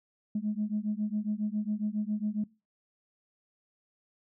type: beating tone pair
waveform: sine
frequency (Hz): 207.7 / 215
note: G#3 / A3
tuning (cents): 0 / -40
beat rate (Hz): 7.3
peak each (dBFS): -31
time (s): 0.35-2.44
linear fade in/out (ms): 5
effects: noise-tail reverb RT60 0.3 s tail -23 dB re dry + tanh soft clip ceiling -22 dBFS